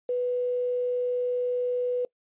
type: tone with quantisation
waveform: sine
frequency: 493.9 Hz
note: B4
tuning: in tune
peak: -24 dBFS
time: 0.09-2.05 s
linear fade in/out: 2 ms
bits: 8
effects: noise-tail reverb RT60 0.1 s tail -23 dB re dry + resampled to 8000 Hz